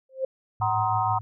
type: tone with exponential growth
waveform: sine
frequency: 527 Hz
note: C5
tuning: 12 cents sharp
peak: -20 dBFS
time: 0.09-0.25 s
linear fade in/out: 5 ms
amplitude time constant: 34 ms
type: tone with tremolo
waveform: sine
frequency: 108.3 Hz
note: A2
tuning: 27 cents flat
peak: -27 dBFS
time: 0.6-1.21 s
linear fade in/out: 0 ms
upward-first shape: triangle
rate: 6.3 Hz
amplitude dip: 65%
type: chord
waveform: sine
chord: C half-diminished seventh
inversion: second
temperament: just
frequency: 753.5 / 941.9 / 1046.5 / 1255.8 Hz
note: Gb5 / Bb5 / C6 / Eb6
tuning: +31 / +18 / 0 / +16 cents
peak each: -26 / -26 / -29 / -30 dBFS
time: 0.61-1.19 s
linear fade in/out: 10 ms
effects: none